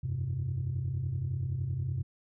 sine chord, F suspended second, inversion none, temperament equal, 87.31 / 98 / 130.81 Hz, F2 / G2 / C3, 0 / 0 / 0 cents, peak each -36 / -34 / -31 dBFS, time 0.03-2.03 s, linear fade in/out 10 ms, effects tanh soft clip ceiling -25 dBFS

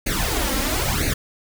pink noise with flanger, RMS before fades -22 dBFS, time 0.06-1.14 s, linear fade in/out 10 ms, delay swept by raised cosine 0.46 to 3.76 ms, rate 1 Hz, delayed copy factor +0.9, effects none

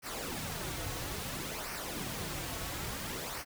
pink noise with flanger, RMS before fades -39 dBFS, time 0.02-3.45 s, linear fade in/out 50 ms, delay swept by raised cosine 0.27 to 5.07 ms, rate 0.59 Hz, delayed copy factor -0.6, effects none

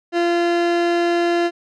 30% pulse tone, 344.2 Hz, F4, 25 cents flat, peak -13 dBFS, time 0.12-1.51 s, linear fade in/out 50 ms, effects low-pass 4000 Hz 12 dB/octave

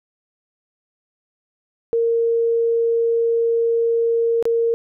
sine tone with dropouts, 462.3 Hz, A#4, 14 cents flat, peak -15 dBFS, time 1.93-4.74 s, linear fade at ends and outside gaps 0 ms, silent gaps 4.426-4.454 s, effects none

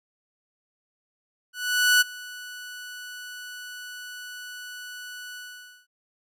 sawtooth tone with ADSR envelope, 1480 Hz, F#6, in tune, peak -11 dBFS, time 1.53-5.87 s, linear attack 480 ms, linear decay 19 ms, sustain -22 dB, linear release 510 ms, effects MP3 64 kbps

